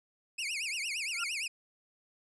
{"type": "tone with vibrato", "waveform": "sawtooth", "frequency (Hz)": 2482, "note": "D#7", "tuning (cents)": -5, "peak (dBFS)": -30, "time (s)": [0.38, 1.48], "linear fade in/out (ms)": 10, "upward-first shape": "triangle", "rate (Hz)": 8.7, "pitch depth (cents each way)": 290}
{"type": "tone with exponential growth", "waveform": "sine", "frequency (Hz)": 1388, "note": "F6", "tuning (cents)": -11, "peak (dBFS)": -30, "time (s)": [1.12, 1.24], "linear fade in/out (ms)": 5, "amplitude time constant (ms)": 25}
{"effects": ["resampled to 24000 Hz"]}